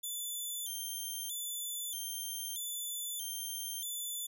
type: tone with vibrato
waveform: 5% pulse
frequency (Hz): 3322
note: G#7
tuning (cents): 0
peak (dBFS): -30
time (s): 0.03-4.27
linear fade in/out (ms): 10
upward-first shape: square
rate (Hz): 0.79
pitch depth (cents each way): 87
effects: none